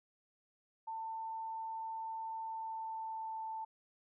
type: tone with pitch glide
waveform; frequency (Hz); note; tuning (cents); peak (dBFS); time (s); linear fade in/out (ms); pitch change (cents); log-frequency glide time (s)
sine; 894 to 885.8; A5 to A5; +27 to +11; -39; 0.87-3.65; 10; -16; 2.42-3.46
effects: none

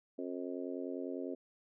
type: harmonic tone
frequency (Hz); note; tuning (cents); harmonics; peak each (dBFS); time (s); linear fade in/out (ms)
90; F#2; -47; 3 / 4 / 5 / 6 / 7; -41 / -43 / -45 / -47 / -48; 0.18-1.35; 10
effects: none

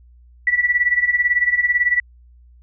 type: tone with tremolo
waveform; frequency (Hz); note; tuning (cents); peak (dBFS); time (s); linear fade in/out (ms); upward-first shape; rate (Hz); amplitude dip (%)
sine; 1955; B6; -18; -11; 0.47-2; 2; sine; 18; 80
effects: added 60 Hz sine -45 dBFS peak until 2.62 s

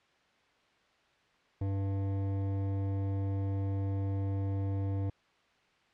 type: tone with hard clipping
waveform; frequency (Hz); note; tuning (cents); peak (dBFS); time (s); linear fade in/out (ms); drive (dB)
sine; 98; G2; 0; -32; 1.61-5.1; 5; 13
effects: white hiss -67 dBFS RMS until 5.93 s + low-pass 3000 Hz 12 dB/octave

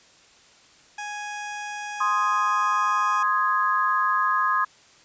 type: tone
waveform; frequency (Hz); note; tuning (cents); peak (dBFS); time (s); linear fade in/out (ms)
20% pulse; 830.6; G#5; 0; -26; 0.98-3.23; 5
type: chord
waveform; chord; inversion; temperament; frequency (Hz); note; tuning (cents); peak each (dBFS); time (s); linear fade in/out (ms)
sine; Ab major; first; equal; 1046.5 / 1244.5 / 1661.2; C6 / Eb6 / Ab6; 0 / 0 / 0; -23 / -23 / -26; 2-4.65; 10
effects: white hiss -54 dBFS RMS until 5.04 s + resampled to 16000 Hz

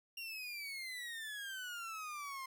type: exponential sweep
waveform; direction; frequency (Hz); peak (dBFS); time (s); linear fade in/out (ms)
30% pulse; down; 2794 to 1046.5; -40; 0.17-2.46; 5
effects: 12-bit

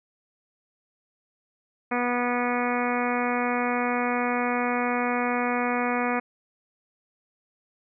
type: harmonic tone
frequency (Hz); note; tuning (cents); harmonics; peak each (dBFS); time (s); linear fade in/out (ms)
244.3; B3; -19; 1 / 2 / 3 / 4 / 5 / 6 / 7 / 8 / 9 / 10; -28 / -30 / -30 / -33 / -32 / -36 / -36 / -37 / -34 / -38; 1.91-6.2; 10
effects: none

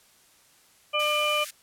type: harmonic tone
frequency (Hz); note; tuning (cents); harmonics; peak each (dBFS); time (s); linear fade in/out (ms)
599; D5; +34; 1 / 2 / 4 / 5; -28 / -28 / -28 / -28; 0.93-1.45; 20
type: high-pass noise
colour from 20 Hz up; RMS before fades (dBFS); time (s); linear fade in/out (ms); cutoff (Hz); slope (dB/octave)
white; -37; 0.99-1.51; 10; 1500; 48
effects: white hiss -59 dBFS RMS until 1.62 s + low-pass 12000 Hz 12 dB/octave

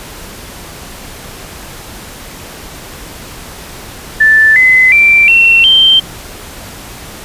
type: tone with pitch steps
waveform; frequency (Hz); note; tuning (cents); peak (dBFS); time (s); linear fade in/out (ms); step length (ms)
sine; 1760 / 2033 / 2349 / 2714 / 3136; A6 / B6 / D7 / E7 / G7; 0 / +50 / 0 / +50 / 0; -3; 4.2-6; 10; 360
effects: pink hiss -29 dBFS RMS until 7.24 s + resampled to 32000 Hz

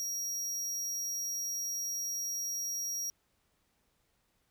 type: tone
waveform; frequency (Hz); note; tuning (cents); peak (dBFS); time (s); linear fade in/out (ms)
45% pulse; 5670; F8; +25; -34; 0-3.1; 0
effects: pink hiss -75 dBFS RMS until 4.5 s

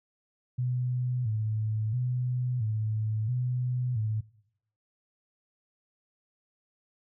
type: tone with vibrato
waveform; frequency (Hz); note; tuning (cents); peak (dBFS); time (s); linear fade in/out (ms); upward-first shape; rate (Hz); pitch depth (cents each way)
sine; 116.54; A#2; 0; -26; 0.58-4.21; 10; square; 0.74; 120
effects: noise-tail reverb RT60 0.8 s tail -22 dB re dry

